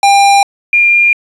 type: tone pair in turn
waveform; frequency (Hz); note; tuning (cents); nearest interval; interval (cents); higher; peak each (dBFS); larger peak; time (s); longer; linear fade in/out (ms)
square / sine; 799 / 2401; G5 / D7; +33 / +38; octave + perfect fifth; 1905; second; -5; neither; 0.03-0.43 / 0.73-1.13; neither; 2
effects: resampled to 22050 Hz + 7-bit